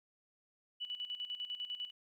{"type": "tone with tremolo", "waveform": "sine", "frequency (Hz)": 2960, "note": "F#7", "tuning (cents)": 0, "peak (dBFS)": -37, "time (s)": [0.8, 1.91], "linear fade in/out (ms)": 20, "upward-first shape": "square", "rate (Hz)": 10, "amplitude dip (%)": 70, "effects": ["13-bit"]}